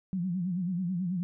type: tone with vibrato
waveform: sine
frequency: 180 Hz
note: F#3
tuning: 47 cents flat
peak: -28 dBFS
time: 0.13-1.23 s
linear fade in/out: 0 ms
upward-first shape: sine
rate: 9.2 Hz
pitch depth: 110 cents each way
effects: none